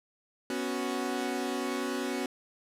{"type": "chord", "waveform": "sawtooth", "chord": "B suspended second", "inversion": "none", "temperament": "equal", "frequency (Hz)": [246.9, 277.2, 370], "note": ["B3", "C#4", "F#4"], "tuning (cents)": [0, 0, 0], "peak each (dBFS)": -31, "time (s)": [0.5, 2.26], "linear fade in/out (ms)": 2, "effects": ["low-pass 12000 Hz 12 dB/octave"]}